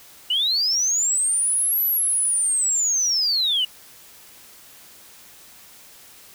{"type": "linear two-way sweep", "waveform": "sine", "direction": "up then down", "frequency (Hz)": [2854, 11990, 2854], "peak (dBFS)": -17, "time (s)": [0.3, 3.65], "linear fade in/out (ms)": 5, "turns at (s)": 1.84, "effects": ["tanh soft clip ceiling -14 dBFS", "white hiss -47 dBFS RMS until 6.34 s"]}